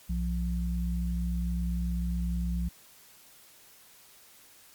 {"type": "tone pair together", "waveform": "sine", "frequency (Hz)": [61.74, 174.63], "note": ["B1", "F3"], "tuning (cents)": [0, 0], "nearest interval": "octave + tritone", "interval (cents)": 1800, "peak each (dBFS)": [-29, -32], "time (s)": [0.09, 2.69], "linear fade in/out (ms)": 10, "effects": ["white hiss -56 dBFS RMS until 4.74 s", "Opus 48 kbps"]}